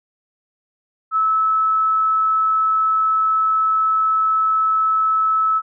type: tone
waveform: sine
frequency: 1302 Hz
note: E6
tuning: 22 cents flat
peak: -14 dBFS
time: 1.11-5.62 s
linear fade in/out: 50 ms
effects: none